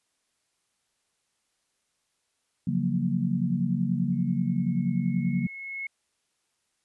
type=chord; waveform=sine; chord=Gb major seventh; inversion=second; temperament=equal; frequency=138.59 / 174.61 / 185 / 233.1 Hz; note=Db3 / F3 / Gb3 / Bb3; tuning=0 / 0 / 0 / 0 cents; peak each=-30 / -29 / -28 / -29 dBFS; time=2.67-5.47 s; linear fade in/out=5 ms
type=tone with exponential growth; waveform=sine; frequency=2181 Hz; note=C#7; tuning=29 cents flat; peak=-30 dBFS; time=4.12-5.87 s; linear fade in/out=5 ms; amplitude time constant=380 ms
effects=white hiss -75 dBFS RMS until 6.84 s + resampled to 24000 Hz